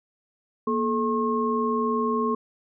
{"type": "tone cluster", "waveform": "sine", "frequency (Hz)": [235.7, 432.8, 1079], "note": ["A#3", "A4", "C#6"], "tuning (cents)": [19, -29, -47], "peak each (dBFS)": -26, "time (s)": [0.67, 2.35], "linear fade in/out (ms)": 5, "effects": []}